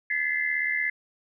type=tone cluster; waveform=sine; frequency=1729 / 1996 / 2073 Hz; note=A6 / B6 / C7; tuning=-31 / +18 / -17 cents; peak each=-29 / -30 / -27 dBFS; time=0.1-0.9 s; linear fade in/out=5 ms; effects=none